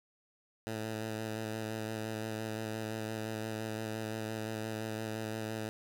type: tone with vibrato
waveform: 10% pulse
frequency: 110 Hz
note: A2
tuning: in tune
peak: -28 dBFS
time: 0.67-5.69 s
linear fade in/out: 0 ms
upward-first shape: square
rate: 5.8 Hz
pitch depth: 17 cents each way
effects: none